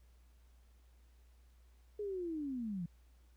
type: linear sweep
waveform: sine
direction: down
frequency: 423.8 to 162.6 Hz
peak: -37 dBFS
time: 1.99-2.86 s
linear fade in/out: 5 ms
effects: added 60 Hz sine -61 dBFS peak until 3.36 s + pink hiss -75 dBFS RMS until 3.36 s